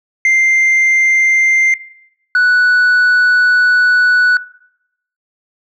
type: tone pair in turn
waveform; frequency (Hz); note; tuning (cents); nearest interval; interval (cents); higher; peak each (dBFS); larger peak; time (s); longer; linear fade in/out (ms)
sine; 2093 / 1480; C7 / F#6; 0 / 0; tritone; 600; first; -5; neither; 0.25-1.74 / 2.35-4.37; second; 2
effects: noise-tail reverb RT60 0.8 s tail -21 dB re dry + tanh soft clip ceiling -7 dBFS